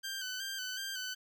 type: tone with vibrato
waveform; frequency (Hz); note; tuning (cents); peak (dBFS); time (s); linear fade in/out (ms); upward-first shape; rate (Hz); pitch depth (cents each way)
15% pulse; 1545; G6; -26; -31; 0.03-1.15; 20; square; 2.7; 42
effects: none